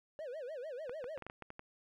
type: tone with vibrato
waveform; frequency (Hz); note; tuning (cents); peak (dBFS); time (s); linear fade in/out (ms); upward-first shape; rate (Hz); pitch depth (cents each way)
triangle; 557; C#5; +8; -39; 0.19-1.18; 0; sine; 6.7; 260
type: clicks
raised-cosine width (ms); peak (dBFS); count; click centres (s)
0.5; -31; 9; 0.895 / 1.042 / 1.176 / 1.223 / 1.266 / 1.299 / 1.423 / 1.504 / 1.594
effects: none